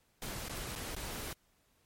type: noise with dropouts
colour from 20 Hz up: pink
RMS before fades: -41 dBFS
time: 0.22-1.33 s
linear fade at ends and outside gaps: 2 ms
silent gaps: 0.484-0.494 / 0.754-0.758 / 0.951-0.963 s
effects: pink hiss -72 dBFS RMS until 1.85 s + MP3 64 kbps